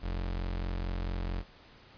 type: tone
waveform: 35% pulse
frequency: 44.45 Hz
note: F1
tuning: 31 cents sharp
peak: -30 dBFS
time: 0.01-1.44 s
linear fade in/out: 50 ms
effects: pink hiss -56 dBFS RMS until 1.97 s + resampled to 11025 Hz